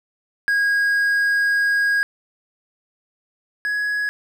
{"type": "tone pair in turn", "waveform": "triangle", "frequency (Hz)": [1640, 1673.5], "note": ["G#6", "G#6"], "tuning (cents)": [-22, 13], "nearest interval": "unison", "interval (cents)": 35, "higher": "second", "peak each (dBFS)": [-14, -18], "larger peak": "first", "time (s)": [[0.48, 2.03], [3.65, 4.09]], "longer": "first", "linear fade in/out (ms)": 0, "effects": []}